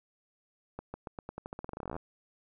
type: accelerating click train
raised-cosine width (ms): 1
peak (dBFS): -25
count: 23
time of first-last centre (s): 0.79-1.965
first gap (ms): 150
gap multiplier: 0.88
effects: none